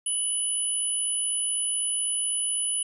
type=tone pair together; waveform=sine; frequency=2960 / 9956 Hz; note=F#7 / D#9; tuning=0 / 0 cents; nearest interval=octave + major sixth; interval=2100 cents; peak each=-33 / -25 dBFS; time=0.06-2.83 s; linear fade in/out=5 ms; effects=none